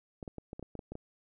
clicks, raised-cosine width 2 ms, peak -28 dBFS, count 10, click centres 0.228 / 0.278 / 0.383 / 0.531 / 0.595 / 0.627 / 0.753 / 0.792 / 0.92 / 0.954 s, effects none

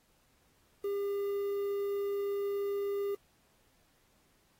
triangle tone with quantisation, 401.8 Hz, G4, 43 cents sharp, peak -29 dBFS, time 0.84-3.15 s, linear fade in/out 5 ms, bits 9, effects pink hiss -70 dBFS RMS until 4.59 s + AAC 48 kbps

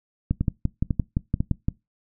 two click trains, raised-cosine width 5 ms, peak -9 / -10 dBFS, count 9 / 3, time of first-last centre 0.31-1.685 / 0.41-1.405 s, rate 5.82 / 2.01 Hz, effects noise-tail reverb RT60 0.2 s tail -22 dB re dry

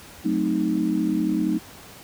sine chord, F# diminished seventh, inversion none, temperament equal with one note detuned, 185 / 220 / 260.7 / 311.1 Hz, F#3 / A3 / C4 / Eb4, 0 / 0 / -6 / 0 cents, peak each -27 / -26 / -28 / -23 dBFS, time 0.24-1.59 s, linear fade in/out 20 ms, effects pink hiss -44 dBFS RMS until 2.03 s + high-pass 60 Hz 12 dB/octave

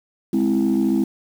sine chord, Ab augmented, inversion none, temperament equal, 207.7 / 261.6 / 329.6 Hz, Ab3 / C4 / E4, 0 / 0 / 0 cents, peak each -19 dBFS, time 0.33-1.04 s, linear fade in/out 5 ms, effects tanh soft clip ceiling -11 dBFS + 7-bit

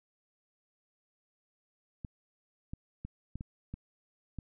clicks, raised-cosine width 5 ms, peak -27 dBFS, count 7, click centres 2.048 / 2.735 / 3.05 / 3.356 / 3.409 / 3.74 / 4.387 s, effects none

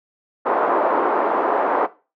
white band-pass noise, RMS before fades -19 dBFS, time 0.45-1.87 s, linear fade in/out 20 ms, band 330 to 1100 Hz, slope 24 dB/octave, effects noise-tail reverb RT60 0.3 s tail -17 dB re dry

